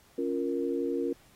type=chord; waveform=sine; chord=Bb minor; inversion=first; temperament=equal; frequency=277.2 / 349.2 / 466.2 Hz; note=Db4 / F4 / Bb4; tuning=0 / 0 / 0 cents; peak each=-32 dBFS; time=0.18-1.13 s; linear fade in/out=5 ms; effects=pink hiss -61 dBFS RMS until 1.35 s + AAC 48 kbps